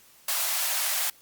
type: high-pass noise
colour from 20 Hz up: white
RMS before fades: -27 dBFS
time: 0.28-1.1 s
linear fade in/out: 5 ms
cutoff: 570 Hz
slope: 96 dB/octave
effects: white hiss -56 dBFS RMS until 1.21 s + Opus 48 kbps

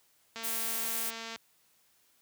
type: click train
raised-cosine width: 0.2 ms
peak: -24 dBFS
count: 228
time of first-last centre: 0.36-1.36 s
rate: 227 Hz
type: high-pass noise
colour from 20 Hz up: white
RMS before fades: -34 dBFS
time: 0.43-1.11 s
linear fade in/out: 20 ms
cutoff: 7600 Hz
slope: 12 dB/octave
effects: white hiss -68 dBFS RMS until 2.21 s + high-pass 60 Hz 12 dB/octave

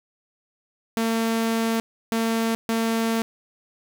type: tone bursts at uneven times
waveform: sawtooth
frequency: 226.6 Hz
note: A#3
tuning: 49 cents flat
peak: -17 dBFS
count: 3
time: 0.97-1.8 / 2.12-2.55 / 2.69-3.22 s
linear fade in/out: 0 ms
effects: none

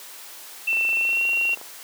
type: tone with pitch glide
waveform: sine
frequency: 2683 to 2744 Hz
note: E7 to F7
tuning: +30 to -31 cents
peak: -19 dBFS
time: 0.67-1.55 s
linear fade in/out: 10 ms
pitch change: +39 cents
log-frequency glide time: 0.89-1.26 s
type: click train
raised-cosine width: 1 ms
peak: -24 dBFS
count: 23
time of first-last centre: 0.73-1.614 s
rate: 24.9 Hz
effects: white hiss -41 dBFS RMS until 1.83 s + high-pass 400 Hz 12 dB/octave

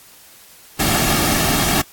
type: noise with comb filter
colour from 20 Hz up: pink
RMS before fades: -17 dBFS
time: 0.79-1.82 s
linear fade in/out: 10 ms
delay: 2 ms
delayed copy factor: -0.6
effects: white hiss -45 dBFS RMS until 1.92 s + AAC 64 kbps

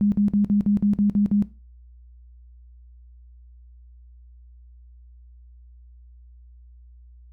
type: tone bursts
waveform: sine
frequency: 204.9 Hz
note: G#3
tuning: 23 cents flat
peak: -16 dBFS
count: 9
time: 0.01-1.424 s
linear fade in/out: 0 ms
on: 110 ms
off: 53 ms
effects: noise-tail reverb RT60 0.3 s tail -17 dB re dry + added 60 Hz sine -45 dBFS peak until 7.32 s

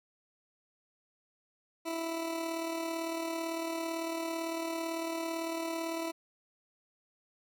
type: tone with amplitude modulation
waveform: 20% pulse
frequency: 329.6 Hz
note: E4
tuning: in tune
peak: -27 dBFS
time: 1.85-6.12 s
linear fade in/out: 20 ms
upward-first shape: sine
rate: 37.9 Hz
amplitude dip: 40%
effects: none

